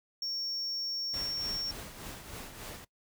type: tone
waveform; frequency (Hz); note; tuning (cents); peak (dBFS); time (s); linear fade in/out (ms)
triangle; 5500; F8; -27; -32; 0.22-1.71; 2
type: noise with tremolo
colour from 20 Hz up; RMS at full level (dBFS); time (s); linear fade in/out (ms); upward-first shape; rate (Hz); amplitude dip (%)
pink; -42; 1.13-2.85; 10; triangle; 3.4; 60
effects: noise-tail reverb RT60 0.1 s tail -21 dB re dry